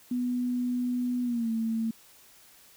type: tone with pitch glide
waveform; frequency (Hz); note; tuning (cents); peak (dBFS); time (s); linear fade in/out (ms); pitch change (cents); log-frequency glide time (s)
sine; 246.9 to 225.1; B3 to A3; 0 to +40; -26; 0.11-1.91; 5; -160; 1.23-1.5
effects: white hiss -56 dBFS RMS until 2.76 s